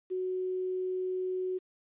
sine tone with quantisation, 370 Hz, F#4, in tune, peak -30 dBFS, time 0.1-1.59 s, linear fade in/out 20 ms, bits 10, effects resampled to 8000 Hz

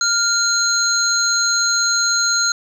sine tone cluster, 1404 / 4134 / 6620 Hz, F6 / C8 / G#8, +9 / -22 / -6 cents, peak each -19 dBFS, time 0.01-2.52 s, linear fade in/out 2 ms, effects 7-bit

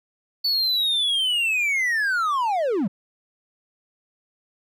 triangle linear sweep, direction down, 4502 to 164.2 Hz, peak -18 dBFS, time 0.44-2.88 s, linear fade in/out 10 ms, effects none

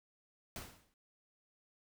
pink noise with exponential decay, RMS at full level -42 dBFS, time 0.56-0.94 s, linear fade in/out 1 ms, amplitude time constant 82 ms, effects none

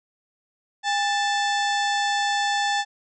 harmonic tone with a mistuned harmonic, 880 Hz, A5, in tune, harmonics 1 / 2 / 3 / 4 / 5 / 6 / 7 / 8 / 9, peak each -23 / -26 / -37 / -30 / -36 / -36 / -40 / -39 / -43 dBFS, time 0.83-2.85 s, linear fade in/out 50 ms, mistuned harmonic 1, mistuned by -140 cents, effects none

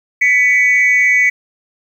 sine tone pair together, 1987 / 2248 Hz, B6 / C#7, +10 / +24 cents, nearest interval major second, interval 214 cents, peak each -10 dBFS, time 0.21-1.3 s, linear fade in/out 10 ms, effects tanh soft clip ceiling -4 dBFS + 7-bit

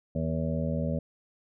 harmonic tone with a mistuned harmonic, 80.1 Hz, E2, 49 cents flat, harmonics 1 / 2 / 3 / 5 / 6 / 7 / 8, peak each -34 / -30 / -33 / -46 / -40 / -35 / -42 dBFS, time 0.15-0.99 s, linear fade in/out 5 ms, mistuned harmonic 5, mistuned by -17 cents, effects none

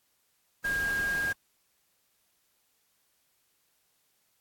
sine tone in noise, 1620 Hz, G#6, 43 cents flat, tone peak -27 dBFS, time 0.64-1.33 s, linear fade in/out 10 ms, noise pink, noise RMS -40 dBFS, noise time 0.64-1.33 s, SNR +10 dB, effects white hiss -72 dBFS RMS until 4.4 s + AAC 64 kbps

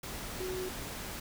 sine tone in noise, 370 Hz, F#4, in tune, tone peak -35 dBFS, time 0.4-0.69 s, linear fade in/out 5 ms, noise pink, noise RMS -41 dBFS, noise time 0.03-1.2 s, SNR +3 dB, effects none

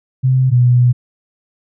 sine tone pair in turn, 129.9 / 123.25 Hz, C3 / B2, -12 / -3 cents, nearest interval minor second, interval 91 cents, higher first, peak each -9 / -7 dBFS, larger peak second, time 0.23-0.51 / 0.51-0.93 s, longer second, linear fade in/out 20 ms, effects none

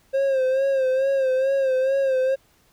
triangle tone with vibrato, 532 Hz, C5, 29 cents sharp, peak -16 dBFS, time 0.13-2.36 s, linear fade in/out 20 ms, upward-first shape sine, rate 2.3 Hz, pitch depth 55 cents each way, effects pink hiss -60 dBFS RMS until 2.72 s

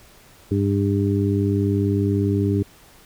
harmonic tone, 100 Hz, G2, 35 cents sharp, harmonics 1 / 2 / 3 / 4, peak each -20 / -24 / -23 / -25 dBFS, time 0.51-2.63 s, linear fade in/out 5 ms, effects pink hiss -50 dBFS RMS until 3.05 s

